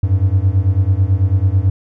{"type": "beating tone pair", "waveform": "triangle", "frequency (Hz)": [91, 100.1], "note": ["F#2", "G2"], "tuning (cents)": [-28, 37], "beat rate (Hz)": 9.1, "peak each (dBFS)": [-12, -12], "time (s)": [0.03, 1.7], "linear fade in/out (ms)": 5, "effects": []}